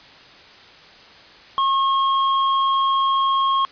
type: tone with tanh clipping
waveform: sine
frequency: 1083 Hz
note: C#6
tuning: 41 cents flat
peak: -18 dBFS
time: 1.58-3.65 s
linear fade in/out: 0 ms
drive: 14 dB
effects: white hiss -45 dBFS RMS until 3.71 s + resampled to 11025 Hz